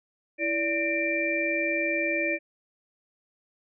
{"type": "tone cluster", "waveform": "sine", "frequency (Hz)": [330.1, 581, 1820, 2358], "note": ["E4", "D5", "A#6", "D7"], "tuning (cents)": [2, -19, -42, 6], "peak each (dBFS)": [-31, -30, -33, -27], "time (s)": [0.38, 2.39], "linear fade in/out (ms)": 50, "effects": []}